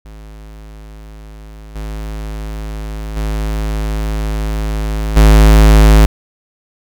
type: tone with level steps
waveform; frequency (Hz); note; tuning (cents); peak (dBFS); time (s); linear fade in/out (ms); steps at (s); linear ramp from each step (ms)
square; 53; G#1; +36; -32 / -22 / -16 / -4; 0.05-6.06; 5; 1.75 / 3.16 / 5.16; 10
effects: none